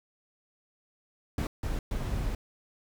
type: noise bursts at uneven times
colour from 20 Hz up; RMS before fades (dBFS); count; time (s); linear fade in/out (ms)
brown; -31; 3; 1.38-1.47 / 1.63-1.79 / 1.91-2.35; 2
effects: none